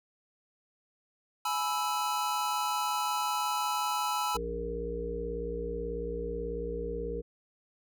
square chord, E major, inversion first, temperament equal with one note detuned, 842.2 / 987.8 / 1318.5 Hz, G#5 / B5 / E6, +24 / 0 / 0 cents, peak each -34 dBFS, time 1.45-4.37 s, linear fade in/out 5 ms
harmonic tone, 58.27 Hz, A#1, in tune, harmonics 1 / 3 / 5 / 7 / 8, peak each -38 / -43 / -45 / -40 / -35 dBFS, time 4.34-7.22 s, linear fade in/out 20 ms
effects none

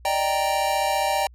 square chord, Eb major seventh, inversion third, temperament equal, 587.3 / 622.3 / 784 / 932.3 Hz, D5 / Eb5 / G5 / Bb5, 0 / 0 / 0 / 0 cents, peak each -29 / -30 / -24 / -28 dBFS, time 0.05-1.27 s, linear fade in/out 2 ms, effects added 60 Hz sine -45 dBFS peak until 1.34 s + resampled to 32000 Hz

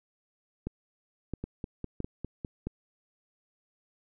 two click trains, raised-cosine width 3 ms, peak -20 / -22 dBFS, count 4 / 6, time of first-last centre 0.67-2.67 / 1.44-2.448 s, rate 1.5 / 4.96 Hz, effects none

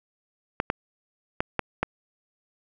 clicks, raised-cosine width 0.5 ms, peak -8 dBFS, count 5, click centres 0.601 / 0.701 / 1.405 / 1.593 / 1.83 s, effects none

